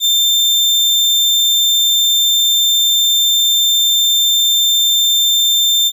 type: tone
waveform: 35% pulse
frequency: 3583 Hz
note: A7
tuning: 31 cents sharp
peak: -8 dBFS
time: 0-5.92 s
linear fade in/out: 50 ms
effects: none